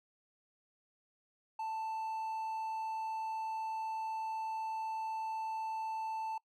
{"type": "tone", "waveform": "triangle", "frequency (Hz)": 884, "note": "A5", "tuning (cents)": 8, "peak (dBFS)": -34, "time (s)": [1.59, 6.38], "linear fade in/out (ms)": 5, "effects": ["noise-tail reverb RT60 0.1 s tail -23 dB re dry"]}